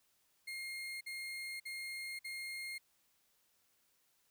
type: tone bursts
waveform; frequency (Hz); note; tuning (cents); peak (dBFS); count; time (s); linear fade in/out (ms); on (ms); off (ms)
35% pulse; 2132; C7; +32; -40; 4; 0.47-2.783; 10; 540; 51
effects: white hiss -75 dBFS RMS until 4.3 s